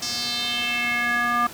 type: tone with band-pass filter sweep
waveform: square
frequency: 240 Hz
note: B3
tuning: 49 cents flat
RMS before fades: -24 dBFS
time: 0.02-1.47 s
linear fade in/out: 5 ms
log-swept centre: 5600 to 1200 Hz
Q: 3.8
effects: pink hiss -39 dBFS RMS until 1.53 s + high-pass 100 Hz 12 dB/octave